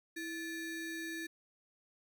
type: ring-modulated tone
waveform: square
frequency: 1034 Hz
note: C6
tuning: 21 cents flat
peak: -37 dBFS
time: 0.16-1.27 s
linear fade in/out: 10 ms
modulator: 707 Hz
effects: none